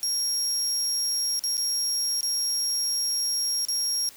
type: tone with dropouts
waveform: 30% pulse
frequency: 5588 Hz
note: F8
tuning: in tune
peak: -20 dBFS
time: 0.03-4.09 s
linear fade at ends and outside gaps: 0 ms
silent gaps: 1.393-1.438 / 1.57-1.578 / 2.208-2.23 / 3.651-3.685 s
effects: white hiss -49 dBFS RMS until 4.16 s